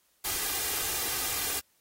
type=noise with comb filter; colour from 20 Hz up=white; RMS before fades=-31 dBFS; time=0.24-1.6 s; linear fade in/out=10 ms; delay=2.5 ms; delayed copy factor=+0.55; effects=white hiss -69 dBFS RMS until 1.8 s + AAC 48 kbps